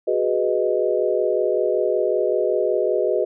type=chord; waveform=sine; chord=G# minor seventh; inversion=third; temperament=equal; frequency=370 / 415.3 / 493.9 / 622.3 Hz; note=F#4 / G#4 / B4 / D#5; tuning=0 / 0 / 0 / 0 cents; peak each=-23 dBFS; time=0.07-3.25 s; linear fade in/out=10 ms; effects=none